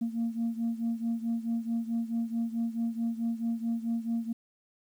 sine beating tone pair, 229.2 / 233.8 Hz, A#3 / A#3, -29 / +5 cents, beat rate 4.6 Hz, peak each -29 / -32 dBFS, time 0.01-4.33 s, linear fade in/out 10 ms, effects tanh soft clip ceiling -24 dBFS + 10-bit

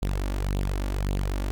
sawtooth tone with flanger, 48.18 Hz, G1, 29 cents flat, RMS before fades -27 dBFS, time 0.02-1.51 s, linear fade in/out 0 ms, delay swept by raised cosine 0.26 to 3.56 ms, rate 1.8 Hz, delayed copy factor +0.65, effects none

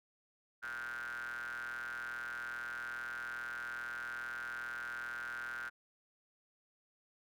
square ring-modulated tone, 61.2 Hz, B1, 15 cents flat, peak -38 dBFS, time 0.62-5.7 s, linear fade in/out 20 ms, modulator 1490 Hz, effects none

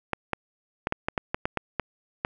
clicks, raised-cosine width 0.5 ms, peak -10 dBFS, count 11, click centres 0.133 / 0.333 / 0.871 / 0.924 / 1.085 / 1.178 / 1.345 / 1.455 / 1.573 / 1.797 / 2.249 s, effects none

